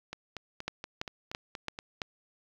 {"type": "two click trains", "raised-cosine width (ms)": 0.2, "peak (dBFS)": [-21, -15], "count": [8, 5], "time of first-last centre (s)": [[0.13, 1.789], [0.68, 2.018]], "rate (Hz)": [4.22, 2.99], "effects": ["low-pass 5000 Hz 12 dB/octave", "8-bit"]}